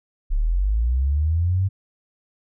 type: linear sweep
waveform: sine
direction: up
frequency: 32.7 to 98 Hz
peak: -17 dBFS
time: 0.3-1.69 s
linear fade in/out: 20 ms
effects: none